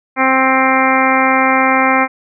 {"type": "harmonic tone", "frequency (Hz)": 263.1, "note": "C4", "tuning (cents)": 10, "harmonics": [1, 2, 3, 4, 5, 6, 7, 8, 9], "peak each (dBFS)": [-17, -19, -16, -17, -18, -22, -22, -17, -21], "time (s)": [0.16, 2.08], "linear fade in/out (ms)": 50, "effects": []}